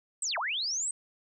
sine linear two-way sweep, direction down then up, 8372 to 612 to 8372 Hz, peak -29 dBFS, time 0.22-0.91 s, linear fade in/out 2 ms, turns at 0.38 s, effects none

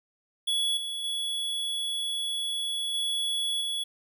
square tone with level steps, 3382 Hz, G#7, 31 cents sharp, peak -25 / -32 / -29 / -27 / -29 dBFS, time 0.47-3.84 s, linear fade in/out 10 ms, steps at 0.77 / 1.04 / 2.94 / 3.61 s, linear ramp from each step 2 ms, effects none

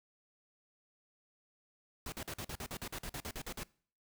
pink noise bursts, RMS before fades -42 dBFS, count 15, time 2.06-3.634 s, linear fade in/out 2 ms, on 62 ms, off 46 ms, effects noise-tail reverb RT60 0.5 s tail -23 dB re dry

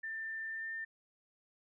sine tone with pitch glide, 1787 to 1801.5 Hz, A6 to A6, +26 to +40 cents, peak -38 dBFS, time 0.03-0.85 s, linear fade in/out 10 ms, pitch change +14 cents, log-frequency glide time 0.47-0.71 s, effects none

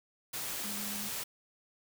sine tone in noise, 206.4 Hz, G#3, 10 cents flat, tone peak -43 dBFS, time 0.64-1.09 s, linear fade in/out 10 ms, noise white, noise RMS -38 dBFS, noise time 0.33-1.24 s, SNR -8 dB, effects none

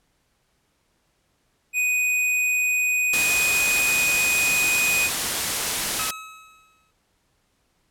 square tone, 2489 Hz, D#7, in tune, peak -20 dBFS, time 1.73-5.1 s, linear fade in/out 50 ms
white noise, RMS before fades -24 dBFS, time 3.13-6.11 s, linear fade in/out 5 ms
25% pulse tone with exponential decay, 1285 Hz, E6, 45 cents flat, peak -23 dBFS, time 5.99-6.91 s, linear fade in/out 5 ms, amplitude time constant 200 ms
effects pink hiss -68 dBFS RMS until 7.9 s + low-pass 12000 Hz 12 dB/octave

